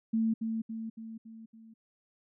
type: tone with echo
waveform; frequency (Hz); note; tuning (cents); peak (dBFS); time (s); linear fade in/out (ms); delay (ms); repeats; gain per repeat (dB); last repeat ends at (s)
sine; 223.9; A3; +30; -25; 0.13-0.34; 10; 280; 5; -5; 1.74
effects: none